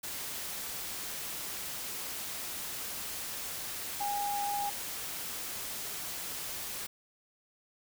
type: tone in noise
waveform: sine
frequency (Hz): 814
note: G#5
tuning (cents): -35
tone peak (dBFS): -31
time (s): 4-4.7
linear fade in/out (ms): 10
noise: white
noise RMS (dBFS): -39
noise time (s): 0.03-6.87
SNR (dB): +5
effects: none